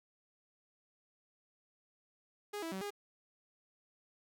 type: tone with pitch steps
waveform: sawtooth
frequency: 413 / 328.2 / 190.6 / 408.6 Hz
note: G#4 / E4 / G3 / G#4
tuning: -10 / -8 / -48 / -28 cents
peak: -35 dBFS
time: 2.53-2.906 s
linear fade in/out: 10 ms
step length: 94 ms
effects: none